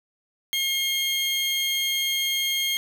35% pulse tone pair together, 2150 / 3221 Hz, C7 / G7, +47 / +46 cents, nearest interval perfect fifth, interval 699 cents, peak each -27 / -22 dBFS, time 0.53-2.77 s, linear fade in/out 0 ms, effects none

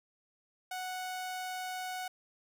sawtooth tone, 739 Hz, F#5, 2 cents flat, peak -33 dBFS, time 0.71-2.08 s, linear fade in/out 5 ms, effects none

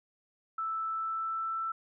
sine tone with pitch glide, 1318.5 to 1330 Hz, E6 to E6, 0 to +15 cents, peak -31 dBFS, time 0.58-1.72 s, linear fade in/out 5 ms, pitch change +15 cents, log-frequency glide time 0.87-1.61 s, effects none

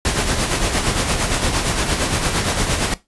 pink noise with tremolo, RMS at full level -17 dBFS, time 0.05-2.94 s, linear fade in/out 2 ms, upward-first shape sine, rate 8.7 Hz, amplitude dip 50%, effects noise-tail reverb RT60 0.2 s tail -17 dB re dry + resampled to 24000 Hz

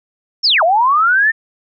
sine linear two-way sweep, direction down then up, 5588 to 622.3 to 1827 Hz, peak -9 dBFS, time 0.43-1.32 s, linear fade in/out 20 ms, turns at 0.63 s, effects none

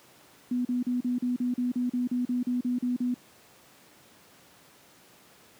sine tone bursts, 246.9 Hz, B3, in tune, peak -24 dBFS, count 15, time 0.51-3.142 s, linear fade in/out 5 ms, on 140 ms, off 38 ms, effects pink hiss -56 dBFS RMS until 5.59 s + high-pass 150 Hz 12 dB/octave

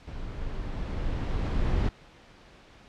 brown noise with level ramp, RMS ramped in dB -37 to -24 dBFS, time 0.07-1.89 s, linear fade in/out 5 ms, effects pink hiss -53 dBFS RMS until 2.88 s + low-pass 4000 Hz 12 dB/octave

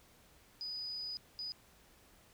sine tone bursts at uneven times, 4966 Hz, D#8, 4 cents flat, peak -39 dBFS, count 2, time 0.61-1.17 / 1.39-1.52 s, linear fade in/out 0 ms, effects pink hiss -64 dBFS RMS until 2.33 s

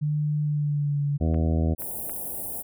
sine tone with pitch glide, 149.7 to 143.68 Hz, D3 to D3, +33 to -38 cents, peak -22 dBFS, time 0.01-1.18 s, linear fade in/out 20 ms, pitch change -71 cents, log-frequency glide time 0.4-1 s
harmonic tone, 80.4 Hz, E2, 43 cents flat, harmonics 1 / 2 / 3 / 4 / 5 / 6 / 7 / 8 / 9, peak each -22 / -27 / -29 / -33 / -38 / -38 / -38 / -39 / -42 dBFS, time 1.2-1.75 s, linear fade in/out 20 ms
clicks, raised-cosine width 0.5 ms, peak -29 / -28 / -25 dBFS, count 3, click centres 1.344 / 1.82 / 2.096 s
white band-stop noise, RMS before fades -33 dBFS, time 1.78-2.63 s, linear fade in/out 20 ms, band 810 to 9200 Hz, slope 48 dB/octave
effects none

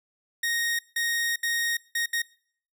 sawtooth tone bursts at uneven times, 1864.7 Hz, A#6, in tune, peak -21 dBFS, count 5, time 0.43-0.79 / 0.96-1.36 / 1.43-1.77 / 1.95-2.06 / 2.13-2.22 s, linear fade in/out 5 ms, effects noise-tail reverb RT60 0.6 s tail -24 dB re dry

